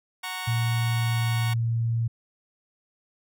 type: chord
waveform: 15% pulse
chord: F# major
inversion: none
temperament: just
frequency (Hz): 740 / 925 / 1110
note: F#5 / A#5 / C#6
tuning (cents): 0 / -14 / +2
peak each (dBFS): -30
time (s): 0.23-1.54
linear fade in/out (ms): 10
type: tone with pitch glide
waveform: sine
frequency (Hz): 116.54 to 115.47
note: A#2 to A#2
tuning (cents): 0 to -16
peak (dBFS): -22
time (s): 0.47-2.08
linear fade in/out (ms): 10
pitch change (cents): -16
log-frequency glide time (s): 0.85-1.48
effects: none